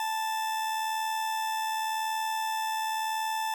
40% pulse tone with amplitude modulation, 880 Hz, A5, in tune, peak -26 dBFS, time 0-3.54 s, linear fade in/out 2 ms, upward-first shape sine, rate 80.9 Hz, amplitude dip 35%, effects none

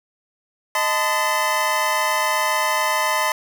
25% pulse chord, A diminished, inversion second, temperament equal with one note detuned, 622.3 / 880 / 1021.4 Hz, Eb5 / A5 / C6, 0 / 0 / -42 cents, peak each -21 / -20 / -17 dBFS, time 0.75-3.32 s, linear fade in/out 2 ms, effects none

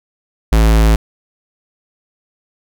square tone, 54.8 Hz, A1, 6 cents flat, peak -8 dBFS, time 0.52-0.96 s, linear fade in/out 5 ms, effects none

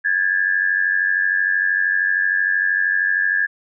sine tone pair together, 1642 / 1735 Hz, G#6 / A6, -20 / -25 cents, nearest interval minor second, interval 95 cents, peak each -18 / -19 dBFS, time 0.04-3.47 s, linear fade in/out 20 ms, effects none

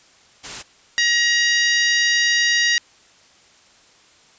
white noise, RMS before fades -31 dBFS, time 0.43-0.63 s, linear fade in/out 20 ms
harmonic tone, 948 Hz, A#5, 29 cents sharp, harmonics 2 / 3 / 4 / 5 / 6 / 7, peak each -17 / -24 / -24 / -24 / -26 / -30 dBFS, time 0.98-2.78 s, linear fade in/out 0 ms
effects white hiss -52 dBFS RMS until 4.38 s + resampled to 16000 Hz

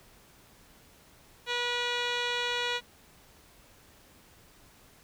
10% pulse tone with low-pass filter, 484.5 Hz, B4, 33 cents flat, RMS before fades -31 dBFS, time 1.46-2.81 s, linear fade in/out 50 ms, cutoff 4200 Hz, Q 3.9, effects pink hiss -58 dBFS RMS until 5.03 s

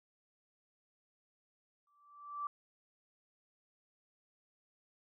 sine tone with exponential growth, 1165 Hz, D6, 14 cents flat, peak -34 dBFS, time 1.87-2.47 s, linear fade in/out 2 ms, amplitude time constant 130 ms, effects none

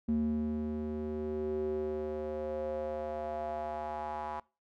square tone with band-pass filter sweep, 76 Hz, D#2, 40 cents flat, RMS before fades -35 dBFS, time 0.08-4.4 s, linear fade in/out 5 ms, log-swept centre 230 to 920 Hz, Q 4.8, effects noise-tail reverb RT60 0.3 s tail -22 dB re dry

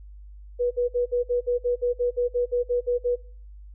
sine tone bursts, 487.7 Hz, B4, 22 cents flat, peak -20 dBFS, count 15, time 0.59-3.16 s, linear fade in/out 20 ms, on 120 ms, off 55 ms, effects noise-tail reverb RT60 0.4 s tail -20 dB re dry + added 50 Hz sine -41 dBFS peak until 3.74 s

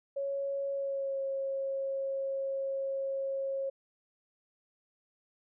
sine tone with pitch glide, 554.4 to 543 Hz, C#5 to C#5, 0 to -36 cents, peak -31 dBFS, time 0.16-3.7 s, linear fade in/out 10 ms, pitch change -36 cents, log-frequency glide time 0.73-1.21 s, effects none

